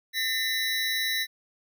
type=tone cluster; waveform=square; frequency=1812 / 2030 / 3921 Hz; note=A#6 / B6 / B7; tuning=-50 / +47 / -13 cents; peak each=-31 / -33 / -29 dBFS; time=0.13-1.27 s; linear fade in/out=50 ms; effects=none